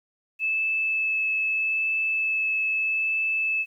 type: tone with vibrato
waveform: sine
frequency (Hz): 2614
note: E7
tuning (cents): -15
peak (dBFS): -22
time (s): 0.39-3.66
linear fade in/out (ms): 50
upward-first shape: sine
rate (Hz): 0.79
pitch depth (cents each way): 8
effects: 10-bit